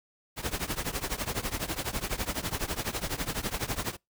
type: noise with tremolo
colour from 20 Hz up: pink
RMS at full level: -29 dBFS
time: 0.36-3.97 s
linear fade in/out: 50 ms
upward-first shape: triangle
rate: 12 Hz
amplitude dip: 95%
effects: noise-tail reverb RT60 0.2 s tail -26 dB re dry